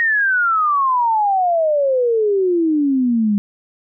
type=exponential sweep; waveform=sine; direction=down; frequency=1885 to 200.1 Hz; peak=-13 dBFS; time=0-3.38 s; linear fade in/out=0 ms; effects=none